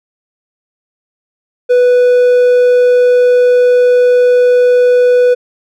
triangle tone, 493.9 Hz, B4, in tune, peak -3 dBFS, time 1.69-5.35 s, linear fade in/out 20 ms, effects none

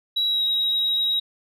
sine tone with pitch glide, 3889 to 3822 Hz, B7 to A#7, -27 to +43 cents, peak -18 dBFS, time 0.16-1.2 s, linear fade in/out 10 ms, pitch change -30 cents, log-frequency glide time 0.26-0.44 s, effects tanh soft clip ceiling -16 dBFS

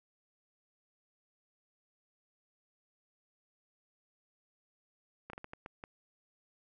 slowing click train, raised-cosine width 0.5 ms, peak -29 dBFS, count 7, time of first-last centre 5.3-5.839 s, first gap 33 ms, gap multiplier 1.4, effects none

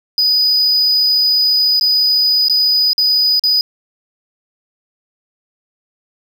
triangle tone with dropouts, 4967 Hz, D#8, 4 cents flat, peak -9 dBFS, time 0.18-3.61 s, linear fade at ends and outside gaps 1 ms, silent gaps 1.797-1.81 / 2.484-2.497 / 2.932-2.98 / 3.395-3.437 s, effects none

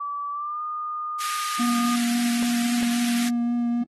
sine tone with pitch glide, 1153 to 1221.6 Hz, D6 to D#6, -32 to -32 cents, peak -27 dBFS, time 0-1.96 s, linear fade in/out 10 ms, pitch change +100 cents, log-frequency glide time 0.31-0.62 s
pink high-pass noise, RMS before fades -32 dBFS, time 1.2-3.29 s, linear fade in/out 5 ms, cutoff 1500 Hz, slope 24 dB/octave
triangle tone with vibrato, 238.3 Hz, A#3, 38 cents sharp, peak -19 dBFS, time 1.59-3.84 s, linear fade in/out 10 ms, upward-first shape triangle, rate 3.7 Hz, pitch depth 13 cents each way
clicks, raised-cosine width 1 ms, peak -22 dBFS, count 2, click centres 2.427 / 2.829 s
effects AAC 32 kbps

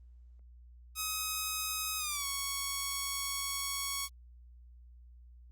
5% pulse tone with pitch glide, 1268 to 1110.3 Hz, D#6 to C#6, +32 to +2 cents, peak -22 dBFS, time 0.95-4.09 s, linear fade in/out 50 ms, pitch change -230 cents, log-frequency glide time 1.98-2.25 s, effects added 60 Hz sine -52 dBFS peak until 5.51 s + Opus 24 kbps

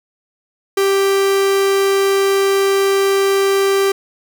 45% pulse tone, 392 Hz, G4, in tune, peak -12 dBFS, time 0.77-3.92 s, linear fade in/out 5 ms, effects none

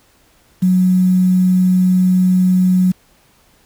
sine tone with quantisation, 183.8 Hz, F#3, 11 cents flat, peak -9 dBFS, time 0.62-2.92 s, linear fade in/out 10 ms, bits 6, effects pink hiss -53 dBFS RMS until 3.65 s

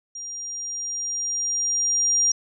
sine tone with level ramp, 5700 Hz, F8, 34 cents sharp, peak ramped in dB -32 to -16 dBFS, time 0.15-2.32 s, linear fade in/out 5 ms, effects none

